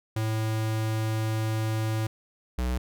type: tone pair in turn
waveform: square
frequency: 110 / 62.18 Hz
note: A2 / B1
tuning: 0 / +12 cents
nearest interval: minor seventh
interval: 988 cents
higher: first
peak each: -26 dBFS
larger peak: neither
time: 0.16-2.07 / 2.58-2.78 s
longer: first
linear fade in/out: 5 ms
effects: none

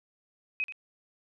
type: tone with echo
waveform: sine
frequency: 2525 Hz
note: D#7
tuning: 25 cents sharp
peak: -27 dBFS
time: 0.6-0.64 s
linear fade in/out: 0 ms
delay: 83 ms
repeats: 1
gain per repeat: -11 dB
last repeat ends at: 0.723 s
effects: none

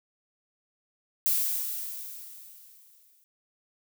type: noise with exponential decay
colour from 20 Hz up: violet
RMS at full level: -24 dBFS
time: 1.26-3.24 s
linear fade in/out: 0 ms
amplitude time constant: 430 ms
effects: none

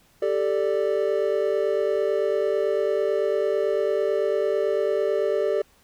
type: chord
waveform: triangle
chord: G suspended second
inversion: none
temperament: just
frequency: 392 / 441 / 588 Hz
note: G4 / A4 / D5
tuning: 0 / +4 / +2 cents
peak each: -23 dBFS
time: 0.22-5.62 s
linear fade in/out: 5 ms
effects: pink hiss -59 dBFS RMS until 5.83 s

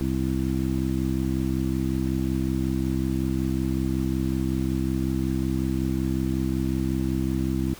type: harmonic tone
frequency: 65.41 Hz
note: C2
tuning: in tune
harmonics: 1 / 2 / 3 / 4 / 5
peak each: -29 / -29 / -29 / -29 / -29 dBFS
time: 0.01-7.74 s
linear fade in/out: 0 ms
effects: pink hiss -44 dBFS RMS until 7.79 s

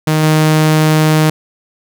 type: tone with level steps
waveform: sawtooth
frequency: 155.56 Hz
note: D#3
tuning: in tune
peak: -6 / -4 dBFS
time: 0.07-1.3 s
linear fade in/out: 5 ms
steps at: 0.23 s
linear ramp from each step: 5 ms
effects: none

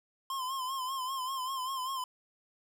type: tone with vibrato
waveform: square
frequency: 1046.5 Hz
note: C6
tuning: in tune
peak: -34 dBFS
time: 0.3-2.04 s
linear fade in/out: 2 ms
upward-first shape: sine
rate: 5.1 Hz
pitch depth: 67 cents each way
effects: none

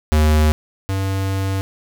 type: tone pair in turn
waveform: square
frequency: 76.7 / 96.64 Hz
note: D#2 / G2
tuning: -24 / -24 cents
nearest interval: major third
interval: 400 cents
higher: second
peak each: -12 / -19 dBFS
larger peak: first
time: 0.12-0.52 / 0.89-1.61 s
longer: second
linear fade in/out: 0 ms
effects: none

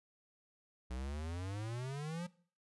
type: exponential sweep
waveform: square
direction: up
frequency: 60.4 to 181.1 Hz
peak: -40 dBFS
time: 0.9-2.27 s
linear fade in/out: 10 ms
effects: noise-tail reverb RT60 0.5 s tail -21 dB re dry + resampled to 24000 Hz

